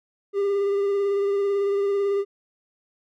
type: tone with vibrato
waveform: triangle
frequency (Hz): 400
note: G4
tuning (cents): +35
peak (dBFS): -18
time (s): 0.33-2.25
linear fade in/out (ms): 50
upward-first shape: sine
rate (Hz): 18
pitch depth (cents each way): 22
effects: none